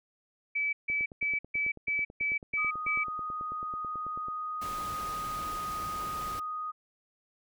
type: tone bursts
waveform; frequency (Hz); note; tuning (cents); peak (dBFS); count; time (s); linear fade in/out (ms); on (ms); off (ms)
sine; 2300; D7; -37; -27; 8; 0.55-3.04; 10; 180; 150
type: click train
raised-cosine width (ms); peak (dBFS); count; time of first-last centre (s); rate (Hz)
2; -33; 32; 0.9-4.284; 9.16
type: tone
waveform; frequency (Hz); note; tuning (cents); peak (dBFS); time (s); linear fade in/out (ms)
sine; 1244; D#6; -1; -33; 2.57-6.72; 20
type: noise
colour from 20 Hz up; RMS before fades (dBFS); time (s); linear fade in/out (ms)
pink; -43; 4.61-6.4; 10
effects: none